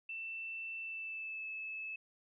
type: tone with pitch glide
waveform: sine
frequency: 2670 to 2606 Hz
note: E7 to E7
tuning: +22 to -20 cents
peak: -40 dBFS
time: 0.09-1.96 s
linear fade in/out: 5 ms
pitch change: -42 cents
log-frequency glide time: 0.8-1.47 s
effects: none